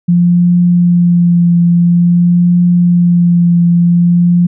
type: tone with vibrato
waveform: sine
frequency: 174 Hz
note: F3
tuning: 6 cents flat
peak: -5 dBFS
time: 0.08-4.47 s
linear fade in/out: 10 ms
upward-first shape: triangle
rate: 0.49 Hz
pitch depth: 20 cents each way
effects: none